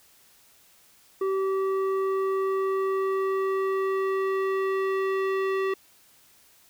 square tone with low-pass filter sweep, 385.2 Hz, G4, 30 cents flat, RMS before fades -26 dBFS, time 1.21-5.74 s, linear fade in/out 5 ms, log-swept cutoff 1000 to 2300 Hz, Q 1.3, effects white hiss -58 dBFS RMS until 6.69 s

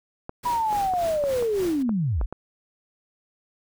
clicks, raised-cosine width 1 ms, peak -19 dBFS, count 8, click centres 0.294 / 0.728 / 0.937 / 1.239 / 1.425 / 1.893 / 2.213 / 2.326 s
pink noise with tremolo, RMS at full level -36 dBFS, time 0.43-1.83 s, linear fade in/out 10 ms, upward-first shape sine, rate 3.5 Hz, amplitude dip 75%
sine linear sweep, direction down, 987.8 to 33.01 Hz, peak -21 dBFS, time 0.45-2.26 s, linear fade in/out 10 ms
effects none

